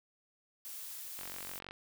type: noise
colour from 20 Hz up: blue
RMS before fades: -45 dBFS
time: 0.65-1.59 s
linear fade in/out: 0 ms
type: click train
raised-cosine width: 0.3 ms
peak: -29 dBFS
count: 25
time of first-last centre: 1.19-1.709 s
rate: 46.2 Hz
effects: none